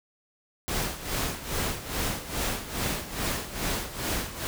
pink noise with tremolo, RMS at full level -28 dBFS, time 0.68-4.47 s, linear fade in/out 0 ms, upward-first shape sine, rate 2.4 Hz, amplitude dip 75%, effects none

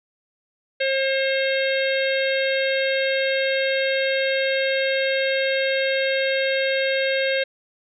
harmonic tone, 536 Hz, C5, 42 cents sharp, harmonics 1 / 3 / 4 / 5 / 6 / 7 / 8, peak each -21 / -27 / -28 / -30 / -35 / -32 / -35 dBFS, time 0.8-7.44 s, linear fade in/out 10 ms, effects none

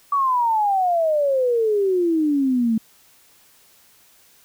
sine exponential sweep, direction down, 1151 to 218.3 Hz, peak -16 dBFS, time 0.12-2.78 s, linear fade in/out 5 ms, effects white hiss -54 dBFS RMS until 4.44 s

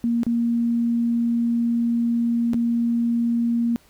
sine tone with dropouts, 234.5 Hz, A#3, 11 cents sharp, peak -18 dBFS, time 0.04-3.76 s, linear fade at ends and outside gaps 0 ms, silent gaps 0.233-0.266 / 2.534-2.543 s, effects pink hiss -56 dBFS RMS until 3.89 s

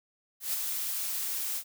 blue noise with ADSR envelope, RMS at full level -29 dBFS, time 0.4-1.64 s, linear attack 140 ms, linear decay 6 ms, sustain -4 dB, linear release 70 ms, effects none

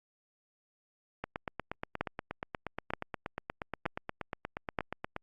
two click trains, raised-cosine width 0.5 ms, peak -20 / -15 dBFS, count 34 / 4, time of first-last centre 1.24-5.164 / 2.01-4.788 s, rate 8.41 / 1.08 Hz, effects Opus 48 kbps

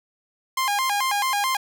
sawtooth tone with vibrato, 925 Hz, A#5, 14 cents flat, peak -17 dBFS, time 0.57-1.57 s, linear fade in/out 5 ms, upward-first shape square, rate 4.6 Hz, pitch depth 220 cents each way, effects none

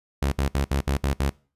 sawtooth tone bursts, 69.3 Hz, C#2, in tune, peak -17 dBFS, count 7, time 0.22-1.296 s, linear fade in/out 5 ms, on 98 ms, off 65 ms, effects noise-tail reverb RT60 0.4 s tail -23 dB re dry + resampled to 32000 Hz

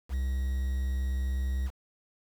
triangle tone with quantisation, 65.41 Hz, C2, in tune, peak -25 dBFS, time 0.09-1.71 s, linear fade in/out 50 ms, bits 8, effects none

